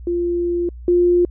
sine tone pair in turn, 347.2 / 352 Hz, F4 / F4, -10 / +14 cents, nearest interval unison, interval 24 cents, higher second, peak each -17 / -11 dBFS, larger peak second, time 0.07-0.69 / 0.88-1.25 s, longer first, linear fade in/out 2 ms, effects added 60 Hz sine -32 dBFS peak until 1.3 s

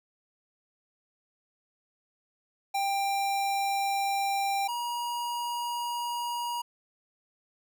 square tone pair in turn, 791 / 955.4 Hz, G5 / A#5, +15 / +42 cents, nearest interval minor third, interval 327 cents, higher second, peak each -27 / -31 dBFS, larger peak first, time 2.74-4.68 / 4.68-6.62 s, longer neither, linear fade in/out 10 ms, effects none

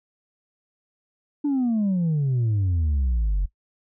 sine exponential sweep, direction down, 298.1 to 44.13 Hz, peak -17 dBFS, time 1.44-3.46 s, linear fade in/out 10 ms, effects noise-tail reverb RT60 0.1 s tail -19 dB re dry + tanh soft clip ceiling -18 dBFS

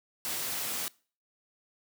white noise, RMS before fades -34 dBFS, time 0.25-0.88 s, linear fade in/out 0 ms, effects noise-tail reverb RT60 0.4 s tail -23 dB re dry + high-pass 100 Hz 12 dB/octave

